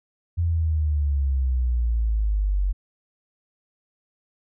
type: exponential sweep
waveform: sine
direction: down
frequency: 86.4 to 46.25 Hz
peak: -19 dBFS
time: 0.37-2.73 s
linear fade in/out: 20 ms
effects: none